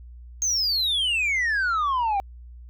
sine exponential sweep, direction down, 6490 to 770 Hz, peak -18 dBFS, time 0.42-2.2 s, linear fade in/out 0 ms, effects tanh soft clip ceiling -20 dBFS + added 60 Hz sine -40 dBFS peak until 2.69 s

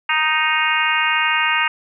harmonic tone, 311.1 Hz, D#4, in tune, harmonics 3 / 4 / 5 / 6 / 7 / 8 / 9, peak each -23 / -23 / -23 / -23 / -23 / -23 / -23 dBFS, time 0.09-1.68 s, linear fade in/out 5 ms, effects none

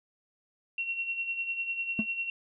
sine tone with tremolo, 2731 Hz, F7, 39 cents flat, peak -28 dBFS, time 0.78-2.3 s, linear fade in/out 2 ms, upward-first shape sine, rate 10 Hz, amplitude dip 60%
triangle tone with exponential decay, 219.3 Hz, A3, 6 cents flat, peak -20 dBFS, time 1.99-2.06 s, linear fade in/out 2 ms, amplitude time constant 15 ms
effects none

